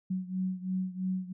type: beating tone pair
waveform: sine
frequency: 185.1 / 188.1 Hz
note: F#3 / F#3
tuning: +1 / +29 cents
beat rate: 3 Hz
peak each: -32 / -35 dBFS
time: 0.1-1.33 s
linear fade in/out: 10 ms
effects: none